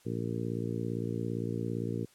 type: harmonic tone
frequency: 57.6 Hz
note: A#1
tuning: 20 cents flat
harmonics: 2 / 3 / 4 / 5 / 6 / 7 / 8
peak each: -36 / -38 / -39 / -40 / -41 / -41 / -42 dBFS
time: 0.05-2.06 s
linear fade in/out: 20 ms
effects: white hiss -63 dBFS RMS until 2.14 s + low-pass 11000 Hz 12 dB/octave